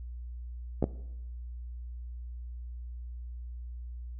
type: clicks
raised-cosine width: 2 ms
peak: -13 dBFS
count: 2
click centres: 0.826 / 0.841 s
effects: noise-tail reverb RT60 0.9 s tail -18 dB re dry + added 60 Hz sine -38 dBFS peak until 4.19 s